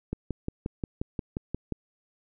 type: click train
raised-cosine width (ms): 3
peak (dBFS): -17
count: 10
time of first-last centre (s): 0.13-1.723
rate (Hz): 5.65
effects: none